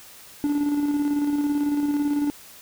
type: tone with tremolo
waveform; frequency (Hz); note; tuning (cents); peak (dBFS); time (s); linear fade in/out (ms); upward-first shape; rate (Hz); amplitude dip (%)
triangle; 290.8; D4; -17; -17; 0.44-2.3; 0; square; 18; 35
effects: white hiss -46 dBFS RMS until 2.61 s